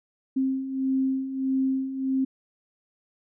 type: beating tone pair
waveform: sine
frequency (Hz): 263.9 / 265.5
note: C4 / C4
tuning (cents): +15 / +25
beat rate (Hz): 1.6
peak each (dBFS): -30 / -24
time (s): 0.36-2.25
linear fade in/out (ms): 10
effects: none